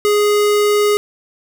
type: tone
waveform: square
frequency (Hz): 415.3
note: G#4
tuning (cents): 0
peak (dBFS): -12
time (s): 0.05-0.97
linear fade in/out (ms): 0
effects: none